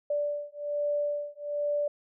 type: beating tone pair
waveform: sine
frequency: 584 / 585.2 Hz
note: D5 / D5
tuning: -10 / -6 cents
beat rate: 1.2 Hz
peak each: -31 / -31 dBFS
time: 0.1-1.88 s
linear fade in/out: 5 ms
effects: none